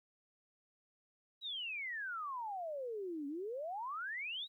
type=exponential two-way sweep; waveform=sine; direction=down then up; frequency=3951 to 275 to 3951 Hz; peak=-39 dBFS; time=1.41-4.48 s; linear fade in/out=50 ms; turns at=3.27 s; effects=13-bit